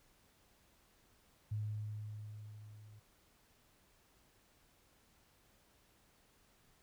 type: tone with level ramp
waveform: sine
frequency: 106.2 Hz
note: G#2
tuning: 39 cents sharp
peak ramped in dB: -35 to -55 dBFS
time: 1.51-3 s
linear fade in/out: 10 ms
effects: pink hiss -70 dBFS RMS until 6.82 s